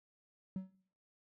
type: tone with exponential decay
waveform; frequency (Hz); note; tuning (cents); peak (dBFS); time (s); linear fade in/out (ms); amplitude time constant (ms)
triangle; 188.1; F#3; +29; -31; 0.56-0.75; 2; 41
effects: noise-tail reverb RT60 0.6 s tail -22 dB re dry + tanh soft clip ceiling -30 dBFS